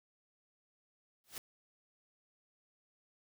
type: noise with exponential growth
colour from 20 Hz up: white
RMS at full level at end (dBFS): -40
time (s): 1.24-1.38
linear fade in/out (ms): 1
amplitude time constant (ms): 30
effects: none